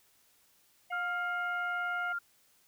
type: harmonic tone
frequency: 714 Hz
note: F5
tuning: 38 cents sharp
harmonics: 1 / 3 / 4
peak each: -38 / -45 / -52 dBFS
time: 0.9-2.13 s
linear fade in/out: 10 ms
type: tone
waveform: sine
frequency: 1396.9 Hz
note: F6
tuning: in tune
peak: -32 dBFS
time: 0.92-2.19 s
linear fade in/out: 10 ms
effects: white hiss -67 dBFS RMS until 2.67 s